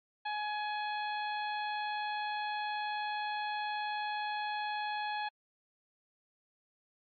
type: harmonic tone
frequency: 841 Hz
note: G#5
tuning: 22 cents sharp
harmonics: 1 / 2 / 3 / 4 / 5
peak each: -35 / -41 / -45 / -47 / -49 dBFS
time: 0.25-5.29 s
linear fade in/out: 10 ms
effects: AAC 48 kbps